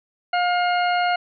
harmonic tone, 711 Hz, F5, 31 cents sharp, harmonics 1 / 2 / 3 / 4 / 6, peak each -19 / -25 / -29 / -31 / -35 dBFS, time 0.33-1.16 s, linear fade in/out 5 ms, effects none

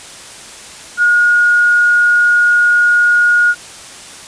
sine tone, 1438 Hz, F#6, 50 cents flat, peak -7 dBFS, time 0.97-3.55 s, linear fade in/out 50 ms, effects white hiss -33 dBFS RMS until 4.27 s + resampled to 22050 Hz

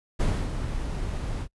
brown noise with ADSR envelope, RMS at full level -22 dBFS, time 0.19-1.48 s, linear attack 17 ms, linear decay 270 ms, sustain -8 dB, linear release 64 ms, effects noise-tail reverb RT60 0.1 s tail -26 dB re dry + resampled to 24000 Hz

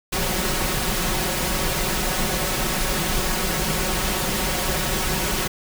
pink noise with comb filter, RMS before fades -23 dBFS, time 0.12-5.48 s, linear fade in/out 10 ms, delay 5.4 ms, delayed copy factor +0.65, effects none

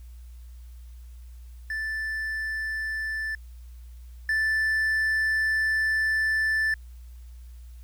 triangle tone pair in turn, 1760 / 1760 Hz, A6 / A6, 0 / 0 cents, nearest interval unison, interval 0 cents, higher neither, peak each -26 / -20 dBFS, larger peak second, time 1.7-3.35 / 4.29-6.74 s, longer second, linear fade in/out 2 ms, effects added 60 Hz sine -41 dBFS peak until 7.83 s + white hiss -63 dBFS RMS until 7.83 s

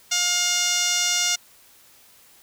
15% pulse tone with band-pass filter, 710 Hz, F5, 28 cents sharp, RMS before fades -22 dBFS, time 0.11-1.36 s, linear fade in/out 10 ms, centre 5100 Hz, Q 5.7, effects white hiss -53 dBFS RMS until 2.42 s

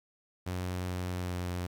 sawtooth tone with pitch glide, 90.9 to 89.24 Hz, F#2 to F2, -30 to +38 cents, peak -29 dBFS, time 0.46-1.67 s, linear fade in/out 10 ms, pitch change -32 cents, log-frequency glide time 0.78-1.46 s, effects 10-bit

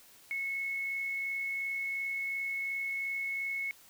sine tone with amplitude modulation, 2193 Hz, C#7, 19 cents flat, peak -31 dBFS, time 0.31-3.71 s, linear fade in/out 0 ms, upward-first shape sine, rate 62.8 Hz, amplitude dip 25%, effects white hiss -58 dBFS RMS until 3.89 s

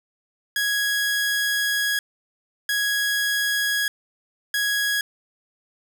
sawtooth tone bursts at uneven times, 1661.2 Hz, G#6, in tune, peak -17 dBFS, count 3, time 0.56-1.99 / 2.69-3.88 / 4.54-5.01 s, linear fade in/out 2 ms, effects none

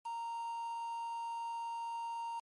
triangle tone with quantisation, 928 Hz, A#5, 8 cents flat, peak -36 dBFS, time 0.05-2.4 s, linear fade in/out 10 ms, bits 9, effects MP3 48 kbps

